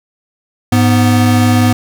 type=tone pair together; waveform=square; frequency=103.81 / 246.9 Hz; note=G#2 / B3; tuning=0 / 0 cents; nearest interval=octave + minor third; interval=1500 cents; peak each=-11 dBFS; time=0.72-1.73 s; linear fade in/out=5 ms; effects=none